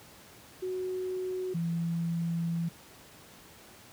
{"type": "tone pair in turn", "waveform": "sine", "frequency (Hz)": [370, 167.99], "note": ["F#4", "E3"], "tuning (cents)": [0, 33], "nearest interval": "octave + major second", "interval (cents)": 1367, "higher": "first", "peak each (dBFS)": [-31, -28], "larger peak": "second", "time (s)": [[0.62, 1.54], [1.54, 2.69]], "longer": "second", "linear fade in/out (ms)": 10, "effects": ["pink hiss -53 dBFS RMS until 3.92 s", "high-pass 80 Hz 12 dB/octave"]}